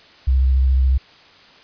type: tone with vibrato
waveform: sine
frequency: 65.41 Hz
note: C2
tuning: in tune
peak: -12 dBFS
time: 0.27-0.98 s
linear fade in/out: 10 ms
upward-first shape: triangle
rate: 14 Hz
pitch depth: 43 cents each way
effects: white hiss -47 dBFS RMS until 1.63 s + resampled to 11025 Hz